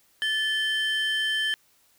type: tone pair together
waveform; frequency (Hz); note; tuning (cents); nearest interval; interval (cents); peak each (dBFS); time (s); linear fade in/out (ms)
triangle; 1746 / 3111; A6 / G7; -14 / -14; minor seventh; 1000; -24; 0.22-1.54; 0
effects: tanh soft clip ceiling -16 dBFS + white hiss -63 dBFS RMS until 1.98 s